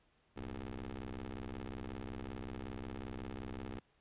15% pulse ring-modulated tone, 65.41 Hz, C2, in tune, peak -33 dBFS, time 0.36-3.8 s, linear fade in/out 10 ms, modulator 155 Hz, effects pink hiss -73 dBFS RMS until 4 s + resampled to 8000 Hz

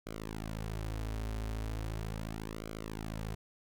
sawtooth tone with flanger, 54.1 Hz, A1, 29 cents flat, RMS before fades -39 dBFS, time 0.06-3.35 s, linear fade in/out 10 ms, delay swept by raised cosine 1.1 to 6.2 ms, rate 0.38 Hz, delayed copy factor -0.9, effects none

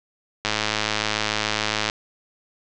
click train, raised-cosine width 0.2 ms, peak -4 dBFS, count 156, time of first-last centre 0.45-1.899 s, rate 107 Hz, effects low-pass 7000 Hz 12 dB/octave

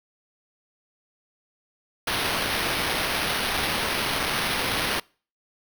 white noise with sample-and-hold, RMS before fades -26 dBFS, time 2.07-5 s, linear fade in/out 5 ms, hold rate 7350 Hz, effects noise-tail reverb RT60 0.4 s tail -26 dB re dry

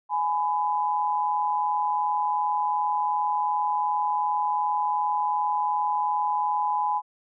sine tone pair together, 837.3 / 1000 Hz, G#5 / B5, +14 / +21 cents, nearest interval minor third, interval 307 cents, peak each -25 dBFS, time 0.09-7.02 s, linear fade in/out 50 ms, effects none

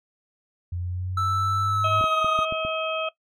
sine linear sweep, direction up, 87.31 to 103.83 Hz, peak -27 dBFS, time 0.72-2.01 s, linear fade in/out 5 ms
triangle tone with pitch glide, 1320 to 1245.9 Hz, E6 to D#6, +2 to +2 cents, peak -20 dBFS, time 1.17-2.45 s, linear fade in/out 5 ms, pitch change -100 cents, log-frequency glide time 1.63-2.25 s
harmonic tone, 638 Hz, D#5, 43 cents sharp, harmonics 1 / 2 / 4 / 5, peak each -28 / -30 / -32 / -33 dBFS, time 1.84-3.09 s, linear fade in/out 5 ms
clicks, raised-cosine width 3 ms, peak -22 dBFS, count 6, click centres 2.011 / 2.041 / 2.245 / 2.39 / 2.524 / 2.65 s
effects noise-tail reverb RT60 0.1 s tail -17 dB re dry

